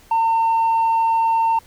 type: tone with tanh clipping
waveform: sine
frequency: 907 Hz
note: A#5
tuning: 48 cents flat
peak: -15 dBFS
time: 0.11-1.59 s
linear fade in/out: 5 ms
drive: 1 dB
effects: pink hiss -50 dBFS RMS until 1.66 s